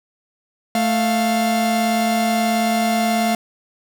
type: tone pair together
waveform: 45% pulse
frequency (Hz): 220 / 698.5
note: A3 / F5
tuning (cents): 0 / 0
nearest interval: octave + minor sixth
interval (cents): 2000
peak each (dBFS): -19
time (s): 0.75-3.35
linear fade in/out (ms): 2
effects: none